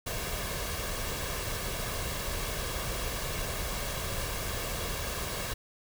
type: noise with comb filter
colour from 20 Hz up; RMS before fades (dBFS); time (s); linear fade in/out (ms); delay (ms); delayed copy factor
pink; -34; 0.06-5.54; 10; 1.8; +0.5
effects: none